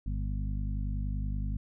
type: harmonic tone with a mistuned harmonic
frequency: 50.6 Hz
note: G#1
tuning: 44 cents flat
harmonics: 1 / 2 / 3 / 4 / 5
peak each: -31 / -37 / -41 / -43 / -45 dBFS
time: 0.06-1.57 s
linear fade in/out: 5 ms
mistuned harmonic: 5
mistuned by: -27 cents
effects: none